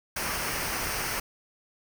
pink noise with comb filter, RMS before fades -31 dBFS, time 0.16-1.2 s, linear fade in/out 5 ms, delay 0.27 ms, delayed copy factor -0.55, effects none

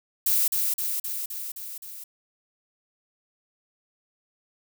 violet noise with echo, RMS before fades -22 dBFS, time 0.26-0.48 s, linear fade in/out 5 ms, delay 260 ms, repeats 6, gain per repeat -3 dB, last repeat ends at 2.04 s, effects none

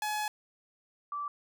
sawtooth / sine tone pair in turn, 847 / 1162.9 Hz, G#5 / D6, +34 / -17 cents, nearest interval perfect fourth, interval 549 cents, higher second, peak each -27 / -33 dBFS, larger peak first, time 0.02-0.28 / 1.12-1.28 s, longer first, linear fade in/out 2 ms, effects none

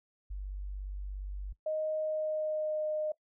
sine tone, 48.58 Hz, G1, 15 cents flat, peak -36 dBFS, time 0.3-1.53 s, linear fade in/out 10 ms
sine tone with pitch glide, 622.3 to 613.7 Hz, D#5 to D#5, 0 to -24 cents, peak -30 dBFS, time 1.66-3.12 s, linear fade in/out 5 ms, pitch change -24 cents, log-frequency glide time 1.98-2.89 s
effects noise-tail reverb RT60 0.1 s tail -19 dB re dry

